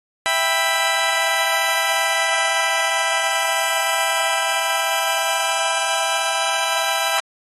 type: chord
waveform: 15% pulse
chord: E minor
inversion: none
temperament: just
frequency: 659.3 / 791.1 / 988.9 Hz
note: E5 / G5 / B5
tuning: 0 / +16 / +2 cents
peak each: -16 dBFS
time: 0.26-7.2 s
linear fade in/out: 0 ms
effects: AAC 32 kbps